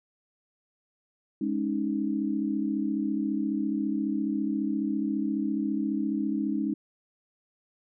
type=chord; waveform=sine; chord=Ab suspended fourth; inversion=none; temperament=just; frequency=207.7 / 276.9 / 311.5 Hz; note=Ab3 / Db4 / Eb4; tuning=0 / -2 / +2 cents; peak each=-30 dBFS; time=1.41-6.74 s; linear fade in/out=5 ms; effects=none